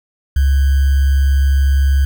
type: tone with sample-and-hold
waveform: sine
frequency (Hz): 68.6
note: C#2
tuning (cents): -17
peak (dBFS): -9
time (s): 0.36-2.05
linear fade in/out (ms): 5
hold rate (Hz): 1575
effects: none